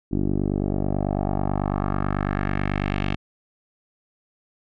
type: tone with low-pass filter sweep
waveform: 10% pulse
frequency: 49.11 Hz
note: G1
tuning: 4 cents sharp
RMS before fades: -24 dBFS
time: 0.11-3.16 s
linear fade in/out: 20 ms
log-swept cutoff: 320 to 3000 Hz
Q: 2.1
effects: none